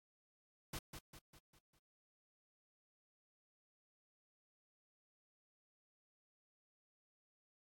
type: noise with echo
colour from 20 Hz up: pink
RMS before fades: -45 dBFS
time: 0.73-0.79 s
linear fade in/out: 5 ms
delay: 200 ms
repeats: 5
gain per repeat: -6 dB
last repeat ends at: 1.79 s
effects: AAC 64 kbps